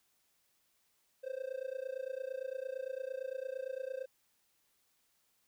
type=tone with amplitude modulation; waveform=triangle; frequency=523.3 Hz; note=C5; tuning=in tune; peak=-32 dBFS; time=1.23-4.06 s; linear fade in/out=20 ms; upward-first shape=sine; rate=28.8 Hz; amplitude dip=95%; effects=white hiss -75 dBFS RMS until 5.47 s